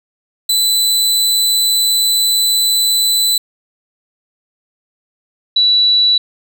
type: tone pair in turn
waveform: sawtooth / sine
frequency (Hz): 3997 / 3940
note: B7 / B7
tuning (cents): +20 / -5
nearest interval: unison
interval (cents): 25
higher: first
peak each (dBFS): -8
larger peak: neither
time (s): 0.49-3.38 / 5.56-6.18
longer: first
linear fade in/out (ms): 5
effects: none